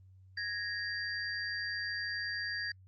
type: tone cluster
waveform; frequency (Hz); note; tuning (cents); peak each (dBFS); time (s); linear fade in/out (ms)
sine; 1664 / 1857 / 4727; G#6 / A#6 / D8; +3 / -7 / +10; -38 / -39 / -40; 0.37-2.72; 5
effects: added 94 Hz sine -55 dBFS peak until 2.87 s + Opus 32 kbps